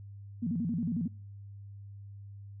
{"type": "tone with vibrato", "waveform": "sine", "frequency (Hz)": 198.7, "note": "G3", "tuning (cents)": 24, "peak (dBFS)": -29, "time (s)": [0.42, 1.08], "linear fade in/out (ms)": 10, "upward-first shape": "square", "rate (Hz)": 11, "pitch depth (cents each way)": 290, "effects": ["noise-tail reverb RT60 0.5 s tail -25 dB re dry", "added 100 Hz sine -44 dBFS peak until 2.6 s"]}